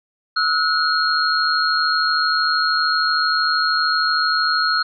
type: tone cluster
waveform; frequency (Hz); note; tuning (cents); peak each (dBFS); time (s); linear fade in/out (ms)
sine; 1303 / 1456 / 4253; E6 / F#6 / C8; -20 / -28 / +27; -20; 0.36-4.83; 10
effects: none